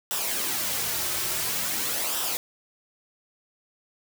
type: noise with flanger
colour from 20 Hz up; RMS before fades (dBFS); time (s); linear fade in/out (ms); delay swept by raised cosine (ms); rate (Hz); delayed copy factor
white; -28; 0.11-2.37; 0; 0.45 to 4.25; 0.48; -0.55
effects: none

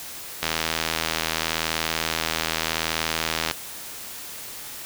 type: click train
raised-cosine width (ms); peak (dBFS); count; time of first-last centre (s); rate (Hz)
0.2; -5; 250; 0.43-3.512; 80.8
effects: white hiss -37 dBFS RMS until 4.85 s

